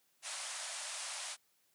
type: band-pass noise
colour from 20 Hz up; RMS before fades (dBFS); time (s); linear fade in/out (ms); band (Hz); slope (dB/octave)
white; -43; 0.22-1.37; 50; 560 to 10000; 96
effects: white hiss -74 dBFS RMS until 1.74 s + high-pass 100 Hz 12 dB/octave